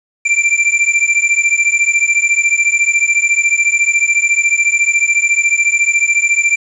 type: beating tone pair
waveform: square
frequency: 2349 / 2363 Hz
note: D7 / D7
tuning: 0 / +10 cents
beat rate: 14 Hz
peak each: -14 dBFS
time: 0.25-6.56 s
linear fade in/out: 10 ms
effects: resampled to 22050 Hz + 7-bit